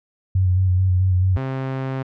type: tone with vibrato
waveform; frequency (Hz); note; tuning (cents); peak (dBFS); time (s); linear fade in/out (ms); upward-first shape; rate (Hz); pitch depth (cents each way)
sine; 92.5; F#2; 0; -14; 0.35-1.37; 5; square; 4.6; 28
type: tone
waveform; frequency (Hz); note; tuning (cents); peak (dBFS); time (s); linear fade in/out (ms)
sawtooth; 132.7; C3; +25; -19; 1.36-2.03; 10
effects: low-pass 2000 Hz 12 dB/octave